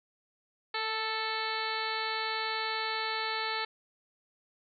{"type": "harmonic tone with a mistuned harmonic", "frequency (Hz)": 440, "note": "A4", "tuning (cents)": 0, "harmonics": [1, 2, 3, 4, 5, 6, 7, 8, 9, 10], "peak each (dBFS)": [-41, -37, -38, -38, -39, -44, -45, -45, -40, -41], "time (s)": [0.74, 3.65], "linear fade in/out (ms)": 5, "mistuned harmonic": 1, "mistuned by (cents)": 19, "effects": []}